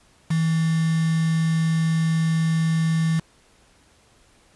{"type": "tone with quantisation", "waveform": "sine", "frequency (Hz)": 162, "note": "E3", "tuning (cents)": -30, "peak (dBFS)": -18, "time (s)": [0.3, 3.2], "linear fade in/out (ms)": 10, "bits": 5, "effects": ["pink hiss -57 dBFS RMS until 4.55 s", "resampled to 24000 Hz"]}